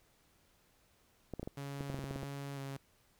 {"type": "clicks", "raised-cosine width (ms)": 2, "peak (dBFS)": -27, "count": 12, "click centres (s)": [1.337, 1.396, 1.43, 1.475, 1.808, 1.9, 1.944, 1.99, 2.041, 2.11, 2.16, 2.231]}
{"type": "tone with vibrato", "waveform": "sawtooth", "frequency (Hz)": 138.59, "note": "C#3", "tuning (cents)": 0, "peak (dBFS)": -37, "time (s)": [1.57, 2.77], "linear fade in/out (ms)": 5, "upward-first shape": "square", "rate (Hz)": 1.5, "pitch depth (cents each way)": 18}
{"effects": ["pink hiss -70 dBFS RMS until 3.19 s"]}